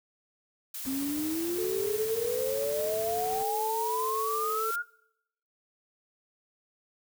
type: noise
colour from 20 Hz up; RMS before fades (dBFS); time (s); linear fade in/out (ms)
blue; -38; 0.74-4.76; 5
type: noise with tremolo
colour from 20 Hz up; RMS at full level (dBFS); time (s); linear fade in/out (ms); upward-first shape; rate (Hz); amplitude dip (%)
pink; -44; 0.85-3.43; 2; triangle; 13; 25
type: exponential sweep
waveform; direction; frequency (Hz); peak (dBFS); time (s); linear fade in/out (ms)
sine; up; 261.6 to 1443; -29; 0.86-4.83; 20
type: tone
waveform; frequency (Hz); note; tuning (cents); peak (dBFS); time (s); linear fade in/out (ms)
sine; 440; A4; 0; -32; 1.58-4.71; 5
effects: noise-tail reverb RT60 0.8 s tail -23 dB re dry + high-pass 80 Hz 12 dB/octave